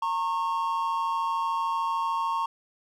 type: tone pair together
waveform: triangle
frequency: 916.6 / 1090 Hz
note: A#5 / C#6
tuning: -29 / -29 cents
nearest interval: minor third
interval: 300 cents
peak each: -26 / -26 dBFS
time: 0.02-2.46 s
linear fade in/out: 5 ms
effects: none